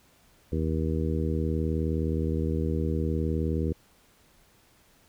harmonic tone, 79.4 Hz, D#2, 36 cents sharp, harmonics 1 / 2 / 3 / 4 / 5 / 6, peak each -28 / -31 / -33 / -34 / -35 / -36 dBFS, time 0.52-3.73 s, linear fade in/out 5 ms, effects pink hiss -61 dBFS RMS until 5.08 s

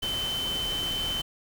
sine tone in noise, 3065 Hz, G7, 40 cents flat, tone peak -28 dBFS, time 0.02-1.22 s, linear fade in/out 10 ms, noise pink, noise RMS -36 dBFS, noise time 0.02-1.22 s, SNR +5 dB, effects none

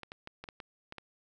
clicks, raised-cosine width 0.3 ms, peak -27 dBFS, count 8, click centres 0.033 / 0.119 / 0.274 / 0.44 / 0.488 / 0.602 / 0.924 / 0.983 s, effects none

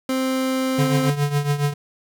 30% pulse tone, 261.6 Hz, C4, in tune, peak -17 dBFS, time 0.09-1.1 s, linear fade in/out 2 ms
square tone with tremolo, 144.7 Hz, D3, 25 cents flat, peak -16 dBFS, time 0.78-1.74 s, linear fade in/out 10 ms, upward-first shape triangle, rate 7.2 Hz, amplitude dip 80%
effects none

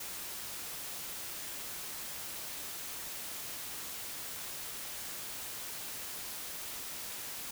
white noise, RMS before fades -42 dBFS, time 0-7.51 s, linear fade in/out 5 ms, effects none

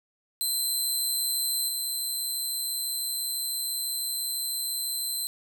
15% pulse tone with level steps, 4083 Hz, C8, 43 cents flat, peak -19 / -22 dBFS, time 0.41-5.27 s, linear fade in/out 0 ms, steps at 1.68 s, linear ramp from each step 10 ms, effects none

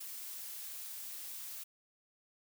blue noise, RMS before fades -45 dBFS, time 0-1.64 s, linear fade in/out 10 ms, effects none

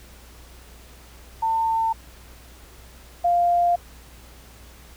sine tone pair in turn, 899 / 698.1 Hz, A5 / F5, +37 / -1 cents, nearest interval major third, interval 438 cents, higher first, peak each -19 / -16 dBFS, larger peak second, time 1.42-1.93 / 3.24-3.76 s, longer second, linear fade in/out 10 ms, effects added 60 Hz sine -46 dBFS peak until 4.96 s + pink hiss -49 dBFS RMS until 4.96 s

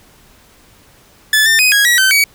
sawtooth tone with pitch steps, 1735 / 1800 / 2506 / 1651 / 1920 / 1540 / 2265 Hz, A6 / A6 / D#7 / G#6 / B6 / G6 / C#7, -25 / +39 / +12 / -11 / -49 / -31 / +37 cents, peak -5 dBFS, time 1.33-2.24 s, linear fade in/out 2 ms, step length 130 ms, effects pink hiss -47 dBFS RMS until 2.34 s

